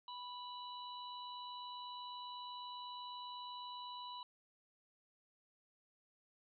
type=harmonic tone; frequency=986 Hz; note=B5; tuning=3 cents flat; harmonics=1 / 3 / 4; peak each=-47 / -55 / -52 dBFS; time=0.08-4.23 s; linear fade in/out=2 ms; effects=none